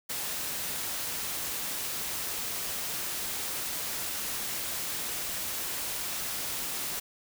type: noise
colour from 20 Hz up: white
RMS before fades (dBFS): -34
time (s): 0.09-7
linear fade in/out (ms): 10
effects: none